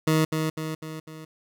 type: tone with echo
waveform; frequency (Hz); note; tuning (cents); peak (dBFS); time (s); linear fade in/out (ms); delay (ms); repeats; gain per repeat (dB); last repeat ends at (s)
20% pulse; 157.6; D#3; +23; -14; 0.07-0.25; 5; 250; 4; -5; 1.25
effects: none